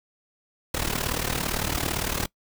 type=noise with amplitude modulation; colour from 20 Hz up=pink; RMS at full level=-24 dBFS; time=0.74-2.26 s; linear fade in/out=5 ms; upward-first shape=sine; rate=37.7 Hz; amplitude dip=80%; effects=noise-tail reverb RT60 0.1 s tail -23 dB re dry